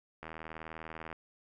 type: click train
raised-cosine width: 0.5 ms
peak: -28 dBFS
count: 73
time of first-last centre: 0.23-1.128 s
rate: 80.2 Hz
effects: none